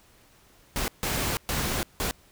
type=noise bursts at uneven times; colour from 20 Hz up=pink; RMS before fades=-28 dBFS; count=4; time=0.76-0.88 / 1.03-1.37 / 1.49-1.83 / 2-2.11 s; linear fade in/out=0 ms; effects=pink hiss -58 dBFS RMS until 2.31 s